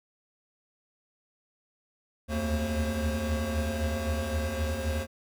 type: tone cluster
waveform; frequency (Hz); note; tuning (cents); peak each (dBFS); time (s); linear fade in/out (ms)
square; 75.1 / 78.9 / 86.6 / 225.5 / 534; D2 / D#2 / F2 / A3 / C5; +39 / +25 / -14 / +43 / +35; -33 / -35 / -37 / -35 / -36; 2.28-5.07; 50
effects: none